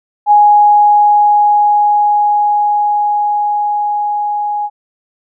sine tone with level ramp, 830.6 Hz, G#5, in tune, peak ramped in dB -3 to -14 dBFS, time 0.26-4.7 s, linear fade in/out 50 ms, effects none

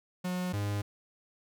45% pulse tone pair in turn, 181.1 / 102.32 Hz, F#3 / G#2, -37 / -25 cents, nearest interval minor seventh, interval 988 cents, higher first, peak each -31 / -30 dBFS, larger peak second, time 0.24-0.53 / 0.53-0.82 s, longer neither, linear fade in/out 10 ms, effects none

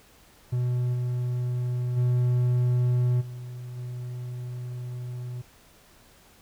triangle tone with level steps, 123.47 Hz, B2, in tune, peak -21 / -23 / -18 / -33 / -30 dBFS, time 0.52-5.42 s, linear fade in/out 10 ms, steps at 0.93 / 1.96 / 3.2 / 3.76 s, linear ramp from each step 20 ms, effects pink hiss -56 dBFS RMS until 6.41 s

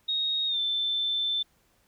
sine tone with pitch glide, 3750 to 3540 Hz, A#7 to A7, +10 to +10 cents, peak -25 dBFS, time 0.08-1.43 s, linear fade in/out 10 ms, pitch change -100 cents, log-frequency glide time 0.47-0.59 s, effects pink hiss -67 dBFS RMS until 1.87 s

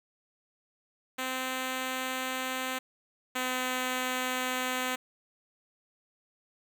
5% pulse tone pair in turn, 258.6 / 254.9 Hz, C4 / C4, -20 / -45 cents, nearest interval unison, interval 25 cents, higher first, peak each -20 / -18 dBFS, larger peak second, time 1.18-2.79 / 3.35-4.96 s, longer neither, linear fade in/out 10 ms, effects none

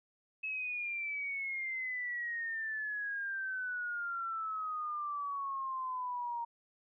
sine exponential sweep, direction down, 2591 to 932.3 Hz, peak -35 dBFS, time 0.43-6.45 s, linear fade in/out 10 ms, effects none

